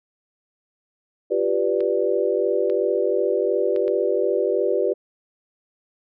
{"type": "chord", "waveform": "sine", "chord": "G dominant seventh", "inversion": "third", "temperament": "equal", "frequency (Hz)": [349.2, 392, 493.9, 587.3], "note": ["F4", "G4", "B4", "D5"], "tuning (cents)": [0, 0, 0, 0], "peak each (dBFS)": [-26, -22, -23, -25], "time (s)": [1.3, 4.94], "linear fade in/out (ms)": 20}
{"type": "clicks", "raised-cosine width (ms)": 0.3, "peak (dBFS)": -24, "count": 4, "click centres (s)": [1.806, 2.699, 3.762, 3.88]}
{"effects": []}